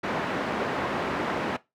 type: band-pass noise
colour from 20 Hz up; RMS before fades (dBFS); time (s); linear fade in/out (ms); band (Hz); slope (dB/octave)
pink; -29; 0.03-1.57; 10; 220 to 1800; 12
effects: noise-tail reverb RT60 0.2 s tail -18 dB re dry